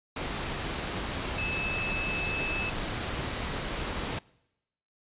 sine tone in noise, 2608 Hz, E7, 19 cents flat, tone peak -31 dBFS, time 1.38-2.7 s, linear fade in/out 5 ms, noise pink, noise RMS -33 dBFS, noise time 0.16-4.19 s, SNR -1 dB, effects noise-tail reverb RT60 0.9 s tail -24 dB re dry + resampled to 8000 Hz

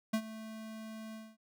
square tone with ADSR envelope, 220 Hz, A3, in tune, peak -28 dBFS, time 0.13-1.37 s, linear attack 10 ms, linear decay 70 ms, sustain -16 dB, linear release 230 ms, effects none

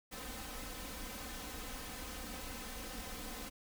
pink noise with comb filter, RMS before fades -45 dBFS, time 0.11-3.5 s, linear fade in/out 20 ms, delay 3.9 ms, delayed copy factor +0.9, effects none

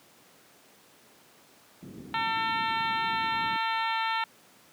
pink low-pass noise, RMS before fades -37 dBFS, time 1.82-3.57 s, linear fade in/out 10 ms, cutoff 320 Hz, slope 24 dB/octave
harmonic tone, 449.7 Hz, A4, 38 cents sharp, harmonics 2 / 3 / 4 / 5 / 6 / 7 / 8 / 9, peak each -29 / -33 / -35 / -37 / -39 / -40 / -41 / -42 dBFS, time 2.14-4.24 s, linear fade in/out 2 ms
effects pink hiss -57 dBFS RMS until 4.72 s + high-pass 200 Hz 12 dB/octave

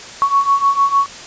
sine beating tone pair, 1108.7 / 1115.3 Hz, C#6 / C#6, 0 / +10 cents, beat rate 6.6 Hz, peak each -16 / -13 dBFS, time 0.22-1.06 s, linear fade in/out 0 ms, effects white hiss -33 dBFS RMS until 1.26 s + resampled to 16000 Hz

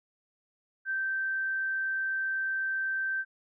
sine tone, 1558 Hz, G6, 11 cents flat, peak -28 dBFS, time 0.85-3.25 s, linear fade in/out 50 ms, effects none

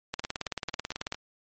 two click trains, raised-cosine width 0.2 ms, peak -20 / -14 dBFS, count 5 / 19, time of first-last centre 0.24-1.145 / 0.14-1.124 s, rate 4.42 / 18.3 Hz, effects MP3 32 kbps

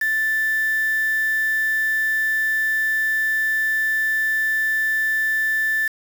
sine tone with quantisation, 1760 Hz, A6, in tune, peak -18 dBFS, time 0.01-5.88 s, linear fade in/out 5 ms, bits 5, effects none

